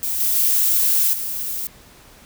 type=noise with level steps; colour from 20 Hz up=violet; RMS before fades=-23 / -19 / -17 / -26 dBFS; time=0.03-1.67 s; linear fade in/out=0 ms; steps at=0.2 / 0.35 / 1.13 s; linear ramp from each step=5 ms; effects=pink hiss -47 dBFS RMS until 2.25 s